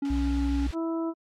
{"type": "tone", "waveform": "triangle", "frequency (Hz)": 279.7, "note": "C#4", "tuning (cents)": 16, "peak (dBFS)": -24, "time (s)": [0.02, 0.67], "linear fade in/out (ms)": 5}
{"type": "noise", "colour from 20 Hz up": "white", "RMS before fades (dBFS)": -41, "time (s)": [0.05, 0.74], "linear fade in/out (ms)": 0}
{"type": "tone with vibrato", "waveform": "sine", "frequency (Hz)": 61.74, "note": "B1", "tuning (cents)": 0, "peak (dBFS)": -26, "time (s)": [0.1, 0.71], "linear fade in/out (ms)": 5, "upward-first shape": "sine", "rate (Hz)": 14, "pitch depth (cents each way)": 9}
{"type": "harmonic tone", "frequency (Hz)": 328.9, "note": "E4", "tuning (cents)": -4, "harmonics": [1, 2, 3, 4], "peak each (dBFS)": [-27, -37, -40, -42], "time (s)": [0.72, 1.14], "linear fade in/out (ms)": 50}
{"effects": ["low-pass 4000 Hz 12 dB/octave", "AAC 64 kbps"]}